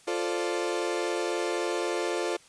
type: chord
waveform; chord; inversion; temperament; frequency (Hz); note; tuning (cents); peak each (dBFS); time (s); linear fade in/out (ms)
35% pulse; D minor seventh; first; equal; 349.2 / 440 / 523.3 / 587.3; F4 / A4 / C5 / D5; 0 / 0 / 0 / 0; -29 / -31 / -33 / -34; 0.07-2.37; 10
effects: white hiss -56 dBFS RMS until 2.48 s + resampled to 22050 Hz